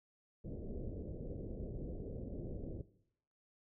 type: low-pass noise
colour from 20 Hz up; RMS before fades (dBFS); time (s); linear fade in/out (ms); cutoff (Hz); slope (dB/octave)
pink; -44; 0.44-2.82; 10; 560; 48
effects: noise-tail reverb RT60 0.7 s tail -17 dB re dry